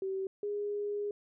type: tone pair in turn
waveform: sine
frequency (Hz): 384 / 411.5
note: G4 / G#4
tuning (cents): -36 / -16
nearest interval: minor second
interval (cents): 120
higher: second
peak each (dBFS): -32 / -32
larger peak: neither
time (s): 0.02-0.27 / 0.43-1.11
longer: second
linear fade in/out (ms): 2
effects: none